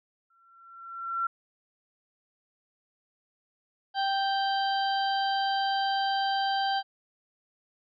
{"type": "tone with exponential growth", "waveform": "sine", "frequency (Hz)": 1358, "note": "F6", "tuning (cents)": -49, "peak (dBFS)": -24, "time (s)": [0.3, 1.27], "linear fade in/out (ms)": 5, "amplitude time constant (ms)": 210}
{"type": "harmonic tone", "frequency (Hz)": 784, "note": "G5", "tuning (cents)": 0, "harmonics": [1, 2, 4, 5, 6], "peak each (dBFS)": [-26, -34, -35, -42, -38], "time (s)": [3.94, 6.83], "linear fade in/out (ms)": 50}
{"effects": []}